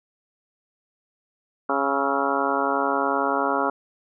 harmonic tone with a mistuned harmonic, 138.59 Hz, C#3, in tune, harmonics 2 / 3 / 4 / 5 / 6 / 7 / 8 / 9 / 10, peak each -29 / -29 / -29 / -29 / -29 / -29 / -29 / -29 / -29 dBFS, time 1.69-3.7 s, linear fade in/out 5 ms, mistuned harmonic 9, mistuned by +65 cents, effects none

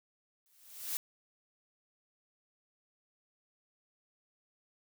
blue noise with exponential growth, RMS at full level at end -33 dBFS, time 0.46-0.97 s, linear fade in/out 0 ms, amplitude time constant 110 ms, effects none

